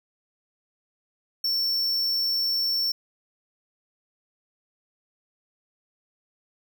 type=tone; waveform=square; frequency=5430 Hz; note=F8; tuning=50 cents flat; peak=-23 dBFS; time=1.44-2.92 s; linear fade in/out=5 ms; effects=none